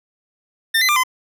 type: tone with pitch steps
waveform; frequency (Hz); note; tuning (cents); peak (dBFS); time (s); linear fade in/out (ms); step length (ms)
25% pulse; 1804 / 2032 / 1190 / 1025; A6 / B6 / D6 / C6; +43 / +49 / +22 / -36; -10; 0.74-1.036; 10; 74
effects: none